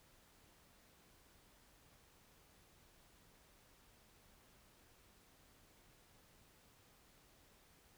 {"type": "silence", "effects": ["pink hiss -68 dBFS RMS until 7.97 s"]}